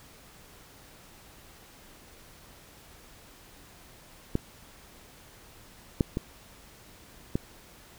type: clicks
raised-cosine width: 3 ms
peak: -12 / -9 / -15 / -13 dBFS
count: 4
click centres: 4.354 / 6.008 / 6.171 / 7.355 s
effects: pink hiss -53 dBFS RMS until 7.98 s

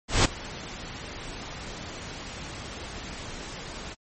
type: noise with ADSR envelope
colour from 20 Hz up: pink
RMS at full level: -18 dBFS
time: 0.08-3.95 s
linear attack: 170 ms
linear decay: 9 ms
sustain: -20 dB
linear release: 28 ms
effects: low-pass 12000 Hz 12 dB/octave + MP3 32 kbps

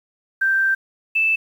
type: tone pair in turn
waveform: sine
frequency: 1568 / 2637 Hz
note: G6 / E7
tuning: 0 / 0 cents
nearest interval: major sixth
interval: 900 cents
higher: second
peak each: -15 dBFS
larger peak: neither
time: 0.41-0.75 / 1.15-1.36 s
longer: first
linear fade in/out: 10 ms
effects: 8-bit

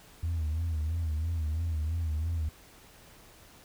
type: tone with vibrato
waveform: sine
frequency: 80.3 Hz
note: E2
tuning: 45 cents flat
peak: -26 dBFS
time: 0.23-2.49 s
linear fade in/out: 5 ms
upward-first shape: sine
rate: 3 Hz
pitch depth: 90 cents each way
effects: tanh soft clip ceiling -26 dBFS + pink hiss -55 dBFS RMS until 3.64 s

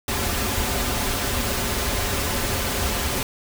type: noise with comb filter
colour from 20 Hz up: pink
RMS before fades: -24 dBFS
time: 0.08-3.23 s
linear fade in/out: 2 ms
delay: 6.3 ms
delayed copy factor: -0.6
effects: none

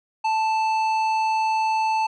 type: tone with tanh clipping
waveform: triangle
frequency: 880 Hz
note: A5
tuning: in tune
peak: -21 dBFS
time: 0.24-2.07 s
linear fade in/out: 10 ms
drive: 15 dB
effects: none

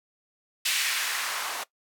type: noise with band-pass filter sweep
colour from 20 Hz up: blue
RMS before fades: -29 dBFS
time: 0.65-1.64 s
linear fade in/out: 10 ms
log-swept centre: 2600 to 790 Hz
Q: 1.4
effects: noise-tail reverb RT60 0.1 s tail -19 dB re dry

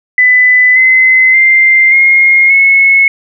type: tone with pitch steps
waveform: sine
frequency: 2000 / 2046 / 2092 / 2140 / 2189 Hz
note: B6 / C7 / C7 / C7 / C#7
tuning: +21 / -39 / -1 / +38 / -22 cents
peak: -3 dBFS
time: 0.18-3.08 s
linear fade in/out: 2 ms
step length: 580 ms
effects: none

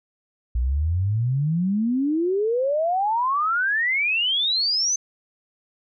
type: exponential sweep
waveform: sine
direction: up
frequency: 57.3 to 6272 Hz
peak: -19 dBFS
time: 0.55-4.96 s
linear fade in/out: 5 ms
effects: none

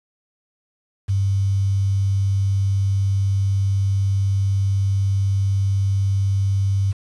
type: tone with quantisation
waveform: sine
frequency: 98 Hz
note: G2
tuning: in tune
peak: -16 dBFS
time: 1.08-6.93 s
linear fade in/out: 20 ms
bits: 7
effects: resampled to 24000 Hz

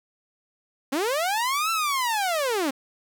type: linear two-way sweep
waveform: sawtooth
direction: up then down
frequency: 253.6 to 1350 to 253.6 Hz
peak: -19 dBFS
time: 0.92-2.71 s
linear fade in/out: 10 ms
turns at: 1.71 s
effects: 9-bit

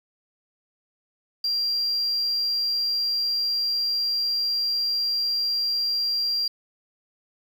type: tone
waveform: sine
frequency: 4754 Hz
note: D8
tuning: 20 cents sharp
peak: -20 dBFS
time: 1.44-6.48 s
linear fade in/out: 5 ms
effects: tanh soft clip ceiling -20 dBFS + 8-bit

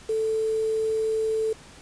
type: tone with quantisation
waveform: sine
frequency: 440 Hz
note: A4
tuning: in tune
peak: -22 dBFS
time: 0.09-1.53 s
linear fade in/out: 5 ms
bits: 7
effects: pink hiss -48 dBFS RMS until 1.81 s + resampled to 22050 Hz

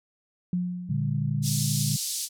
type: tone with exponential decay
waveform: sine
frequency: 178.8 Hz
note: F3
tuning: 41 cents sharp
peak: -22 dBFS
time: 0.53-1.59 s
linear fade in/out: 2 ms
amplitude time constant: 230 ms
type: chord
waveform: sine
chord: G minor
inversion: first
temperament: equal with one note detuned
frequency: 116.54 / 146.83 / 201.2 Hz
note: Bb2 / D3 / G3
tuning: 0 / 0 / +45 cents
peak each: -29 / -26 / -32 dBFS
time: 0.89-1.97 s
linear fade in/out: 10 ms
type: band-pass noise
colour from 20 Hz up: pink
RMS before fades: -31 dBFS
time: 1.42-2.29 s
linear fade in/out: 50 ms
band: 4400 to 12000 Hz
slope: 24 dB/octave
effects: none

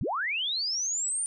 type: linear sweep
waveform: sine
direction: up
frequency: 65.41 to 9230 Hz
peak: -27 dBFS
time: 0.01-1.26 s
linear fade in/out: 0 ms
effects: none

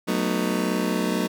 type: chord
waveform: 30% pulse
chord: B dominant seventh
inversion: second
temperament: just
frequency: 185.21 / 222.2 / 246.9 / 308.7 Hz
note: F#3 / A3 / B3 / D#4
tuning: +2 / +17 / 0 / -14 cents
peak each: -24 / -25 / -26 / -26 dBFS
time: 0.07-1.28 s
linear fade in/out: 20 ms
effects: none

